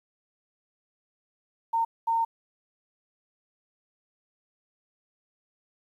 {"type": "tone bursts at uneven times", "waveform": "sine", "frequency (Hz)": 914, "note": "A#5", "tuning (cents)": -34, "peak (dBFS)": -22, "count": 2, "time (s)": [[1.73, 1.85], [2.07, 2.25]], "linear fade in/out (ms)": 10, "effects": ["10-bit"]}